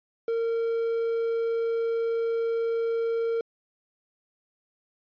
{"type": "tone with quantisation", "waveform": "triangle", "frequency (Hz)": 459.1, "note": "A#4", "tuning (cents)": -26, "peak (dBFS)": -22, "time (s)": [0.28, 3.41], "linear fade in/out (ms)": 2, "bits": 8, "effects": ["resampled to 11025 Hz"]}